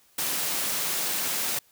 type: high-pass noise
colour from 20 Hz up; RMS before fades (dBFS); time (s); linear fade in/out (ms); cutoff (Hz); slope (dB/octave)
white; -28; 0.18-1.59; 5; 130; 24
effects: white hiss -61 dBFS RMS until 1.71 s